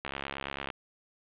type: click train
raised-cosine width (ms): 0.3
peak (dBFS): -18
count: 46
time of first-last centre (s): 0.05-0.702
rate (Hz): 69
effects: resampled to 8000 Hz + 8-bit